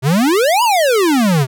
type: exponential two-way sweep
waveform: square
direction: up then down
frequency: 123.47 to 1001 to 123.47 Hz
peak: -11 dBFS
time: 0.02-1.47 s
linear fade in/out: 50 ms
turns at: 0.63 s
effects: none